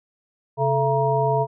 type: harmonic tone with a mistuned harmonic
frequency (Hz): 134.9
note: C#3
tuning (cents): -47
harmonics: 1 / 3 / 5 / 7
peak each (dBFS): -23 / -23 / -23 / -23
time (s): 0.57-1.47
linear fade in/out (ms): 50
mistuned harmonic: 3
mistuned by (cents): +130
effects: none